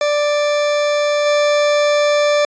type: tone with level steps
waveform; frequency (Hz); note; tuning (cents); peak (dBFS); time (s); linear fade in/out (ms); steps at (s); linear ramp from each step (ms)
40% pulse; 588; D5; +2; -13 / -11; 0.01-2.45; 2; 1.25; 20
effects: resampled to 16000 Hz